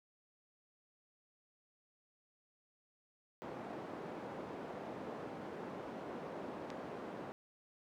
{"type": "band-pass noise", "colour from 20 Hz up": "white", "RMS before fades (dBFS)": -46, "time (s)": [3.42, 7.32], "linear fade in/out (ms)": 0, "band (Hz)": [180, 630], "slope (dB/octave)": 12}
{"type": "click", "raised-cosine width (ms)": 0.2, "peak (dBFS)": -30, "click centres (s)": 6.703}
{"effects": []}